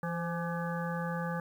harmonic tone with a mistuned harmonic, 168.9 Hz, E3, 42 cents sharp, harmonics 1 / 3 / 5 / 7 / 9 / 10, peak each -34 / -39 / -41 / -42 / -44 / -44 dBFS, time 0.03-1.4 s, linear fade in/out 2 ms, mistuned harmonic 3, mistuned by +38 cents, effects 10-bit

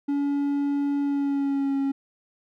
triangle tone with pitch glide, 283.9 to 274.5 Hz, C#4 to C#4, +41 to -17 cents, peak -20 dBFS, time 0.08-1.92 s, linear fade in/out 10 ms, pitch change -58 cents, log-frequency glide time 1.01-1.78 s, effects none

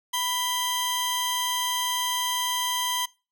sawtooth tone pair together, 990 / 3164 Hz, B5 / G7, +4 / +15 cents, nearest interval octave + minor sixth, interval 2011 cents, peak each -24 / -24 dBFS, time 0.13-3.06 s, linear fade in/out 10 ms, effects noise-tail reverb RT60 0.3 s tail -23 dB re dry

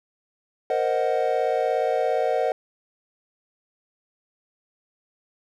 triangle chord, C half-diminished seventh, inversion third, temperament equal, 466.2 / 523.3 / 622.3 / 740 Hz, Bb4 / C5 / Eb5 / Gb5, 0 / 0 / 0 / 0 cents, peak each -24 dBFS, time 0.7-2.52 s, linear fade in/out 2 ms, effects none

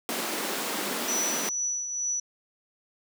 pink high-pass noise, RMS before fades -31 dBFS, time 0.09-1.49 s, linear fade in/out 0 ms, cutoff 200 Hz, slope 48 dB/octave
sine tone with tremolo, 5920 Hz, F#8, in tune, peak -25 dBFS, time 1.08-2.2 s, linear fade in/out 5 ms, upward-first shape triangle, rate 2.2 Hz, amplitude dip 55%
effects none

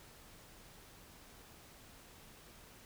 silence, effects pink hiss -58 dBFS RMS until 2.85 s

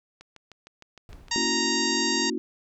click train, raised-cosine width 0.2 ms, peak -29 dBFS, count 8, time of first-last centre 0.21-1.284 s, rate 6.52 Hz
brown noise with exponential decay, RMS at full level -43 dBFS, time 1.09-2.15 s, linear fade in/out 1 ms, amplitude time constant 230 ms
harmonic tone, 932.3 Hz, A#5, in tune, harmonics 1 / 2 / 3 / 4 / 5 / 6 / 7 / 8, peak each -33 / -31 / -34 / -33 / -29 / -35 / -33 / -35 dBFS, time 1.31-2.3 s, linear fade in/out 5 ms
sine chord, F# dominant seventh, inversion first, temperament equal, 233.1 / 277.2 / 329.6 / 370 Hz, A#3 / C#4 / E4 / F#4, 0 / 0 / 0 / 0 cents, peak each -32 dBFS, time 1.36-2.38 s, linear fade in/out 0 ms
effects none

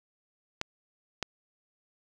clicks, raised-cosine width 0.2 ms, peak -13 dBFS, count 2, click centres 0.614 / 1.227 s, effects none

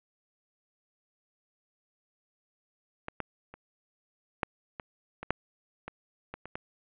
clicks, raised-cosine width 0.5 ms, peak -20 / -17 / -30 / -12 / -22 / -23 / -10 / -23 / -23 / -26 / -20 dBFS, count 11, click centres 3.084 / 3.203 / 3.54 / 4.432 / 4.798 / 5.23 / 5.306 / 5.88 / 6.34 / 6.456 / 6.555 s, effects resampled to 8000 Hz + 8-bit

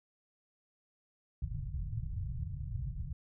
white low-pass noise, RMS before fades -38 dBFS, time 1.42-3.13 s, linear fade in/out 2 ms, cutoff 140 Hz, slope 48 dB/octave, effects none

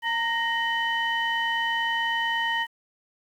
sine tone cluster, 919 / 1868 / 3011 Hz, A#5 / A#6 / F#7, -25 / +3 / +30 cents, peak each -27 / -25 / -30 dBFS, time 0.02-2.67 s, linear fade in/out 50 ms, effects tanh soft clip ceiling -16 dBFS + 9-bit

